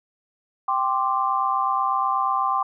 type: chord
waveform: sine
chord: G suspended fourth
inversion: none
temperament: equal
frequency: 784 / 1046.5 / 1174.7 Hz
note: G5 / C6 / D6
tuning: 0 / 0 / 0 cents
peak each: -25 / -23 / -24 dBFS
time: 0.68-2.63 s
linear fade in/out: 5 ms
effects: none